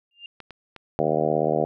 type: tone with exponential growth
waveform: sine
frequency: 2800 Hz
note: F7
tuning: 4 cents sharp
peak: -33 dBFS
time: 0.11-0.26 s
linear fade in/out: 2 ms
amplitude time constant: 32 ms
type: clicks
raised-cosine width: 0.3 ms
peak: -24 dBFS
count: 3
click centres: 0.403 / 0.507 / 0.763 s
type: harmonic tone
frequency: 77 Hz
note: D#2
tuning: 17 cents flat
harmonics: 2 / 3 / 4 / 5 / 6 / 7 / 8 / 9 / 10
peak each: -30 / -31 / -31 / -28 / -27 / -27 / -27 / -27 / -33 dBFS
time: 0.99-1.65 s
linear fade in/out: 0 ms
effects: none